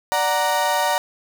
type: chord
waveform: 35% pulse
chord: D augmented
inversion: none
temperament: equal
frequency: 587.3 / 740 / 932.3 Hz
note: D5 / F#5 / A#5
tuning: 0 / 0 / 0 cents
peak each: -22 / -22 / -19 dBFS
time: 0.12-0.98 s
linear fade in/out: 0 ms
effects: none